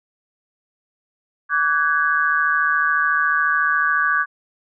sine tone cluster, 1151 / 1498 / 1652 Hz, D6 / F#6 / G#6, -35 / +21 / -10 cents, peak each -20 dBFS, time 1.49-4.26 s, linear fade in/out 50 ms, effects none

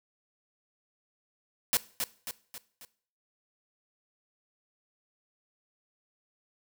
white noise with echo, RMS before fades -25 dBFS, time 1.73-1.77 s, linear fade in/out 0 ms, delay 270 ms, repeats 4, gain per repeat -6 dB, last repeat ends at 2.85 s, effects noise-tail reverb RT60 0.5 s tail -19 dB re dry

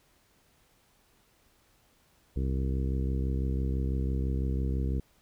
harmonic tone, 66 Hz, C2, 16 cents sharp, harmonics 1 / 2 / 3 / 4 / 5 / 6 / 7, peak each -28 / -34 / -38 / -40 / -42 / -44 / -45 dBFS, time 2.36-5 s, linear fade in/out 5 ms, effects pink hiss -66 dBFS RMS until 5.21 s

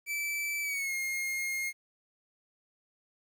45% pulse tone with pitch glide, 2318 to 2138 Hz, D7 to C7, -23 to +37 cents, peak -31 dBFS, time 0.06-1.73 s, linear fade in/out 50 ms, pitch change -140 cents, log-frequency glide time 0.62-0.94 s, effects 11-bit

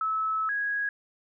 sine tone pair in turn, 1300 / 1655.5 Hz, E6 / G#6, -24 / -6 cents, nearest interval major third, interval 418 cents, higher second, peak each -25 / -26 dBFS, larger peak first, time 0.01-0.49 / 0.49-0.89 s, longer first, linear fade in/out 2 ms, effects none

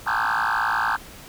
sine tone with frequency modulation, 1217 Hz, D#6, 39 cents flat, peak -17 dBFS, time 0.06-0.97 s, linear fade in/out 20 ms, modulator 55.5 Hz, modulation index 7.3, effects tanh soft clip ceiling -19 dBFS + pink hiss -43 dBFS RMS until 1.28 s

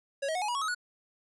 square tone with pitch steps, 554.4 / 636.8 / 731.5 / 840.3 / 965.3 / 1108.8 / 1273.7 / 1463.1 Hz, C#5 / D#5 / F#5 / G#5 / B5 / C#6 / D#6 / F#6, 0 / +40 / -20 / +20 / -40 / 0 / +40 / -20 cents, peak -30 dBFS, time 0.22-0.748 s, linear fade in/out 10 ms, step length 66 ms, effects resampled to 24000 Hz

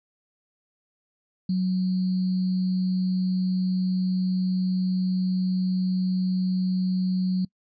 sine tone with sample-and-hold, 185 Hz, F#3, in tune, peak -21 dBFS, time 1.49-7.45 s, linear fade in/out 5 ms, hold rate 4410 Hz, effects noise-tail reverb RT60 0.1 s tail -25 dB re dry + resampled to 16000 Hz

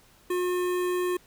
square tone with notch filter, 359.6 Hz, F#4, 49 cents flat, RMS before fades -27 dBFS, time 0.3-1.17 s, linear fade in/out 5 ms, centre 5000 Hz, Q 1, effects pink hiss -58 dBFS RMS until 1.26 s

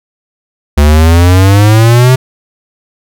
square exponential sweep, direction up, 71.6 to 131 Hz, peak -3 dBFS, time 0.77-2.16 s, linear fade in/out 10 ms, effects none

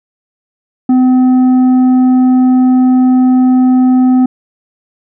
sine tone with tanh clipping, 254.9 Hz, C4, 45 cents flat, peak -6 dBFS, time 0.89-4.26 s, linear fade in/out 5 ms, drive 6 dB, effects none

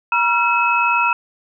sine tone cluster, 954 / 1366 / 2578 Hz, A#5 / F6 / E7, +40 / -39 / -39 cents, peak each -18 dBFS, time 0.12-1.13 s, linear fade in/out 2 ms, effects none

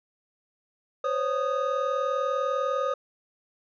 triangle tone cluster, 516 / 556 / 1239 Hz, C5 / C#5 / D#6, -24 / +5 / -8 cents, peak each -27 dBFS, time 1.04-2.94 s, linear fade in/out 5 ms, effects resampled to 16000 Hz

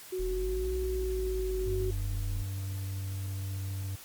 sine tone with pitch glide, 370 to 372.8 Hz, F#4 to F#4, 0 to +13 cents, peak -31 dBFS, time 0.12-1.91 s, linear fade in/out 10 ms, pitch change +13 cents, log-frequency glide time 0.43-0.9 s
sine linear two-way sweep, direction up then down, 38.89 to 60 to 38.89 Hz, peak -32 dBFS, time 0.19-2.43 s, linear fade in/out 10 ms, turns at 0.75 s
triangle tone, 96.4 Hz, G2, 28 cents flat, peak -31 dBFS, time 1.66-3.96 s, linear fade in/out 10 ms
effects white hiss -49 dBFS RMS until 4.04 s + Opus 48 kbps

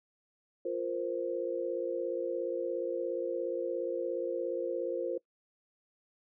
sine chord, F suspended fourth, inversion none, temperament equal, 349.2 / 466.2 / 523.3 Hz, F4 / Bb4 / C5, 0 / 0 / 0 cents, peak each -36 / -36 / -35 dBFS, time 0.65-5.18 s, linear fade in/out 5 ms, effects noise-tail reverb RT60 0.1 s tail -22 dB re dry

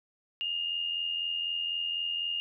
sine tone pair together, 2820 / 2904 Hz, F7 / F#7, +16 / -33 cents, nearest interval minor second, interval 51 cents, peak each -30 / -39 dBFS, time 0.41-2.4 s, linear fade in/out 0 ms, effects none

